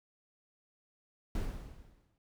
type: noise with exponential decay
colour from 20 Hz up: brown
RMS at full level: -33 dBFS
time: 1.35-2.18 s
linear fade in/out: 2 ms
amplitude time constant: 180 ms
effects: none